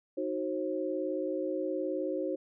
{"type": "chord", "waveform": "sine", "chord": "C diminished", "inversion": "first", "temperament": "equal with one note detuned", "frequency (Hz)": [311.1, 370, 535.5], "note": ["Eb4", "Gb4", "C5"], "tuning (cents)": [0, 0, 40], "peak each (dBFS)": [-35, -35, -34], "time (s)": [0.17, 2.36], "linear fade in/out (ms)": 10, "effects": []}